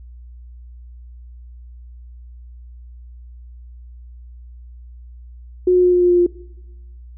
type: tone with pitch steps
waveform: sine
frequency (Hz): 363.2 / 361.1 / 359 / 357 / 354.9 / 352.9 / 350.8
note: F#4 / F#4 / F4 / F4 / F4 / F4 / F4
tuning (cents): -32 / -42 / +48 / +38 / +28 / +18 / +8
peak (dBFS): -10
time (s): 5.67-6.265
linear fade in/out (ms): 5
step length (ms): 85
effects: noise-tail reverb RT60 1.0 s tail -20 dB re dry + added 60 Hz sine -36 dBFS peak until 7.17 s